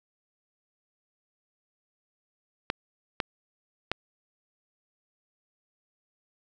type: clicks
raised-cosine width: 0.3 ms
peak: -10 dBFS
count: 3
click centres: 2.701 / 3.202 / 3.916 s
effects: none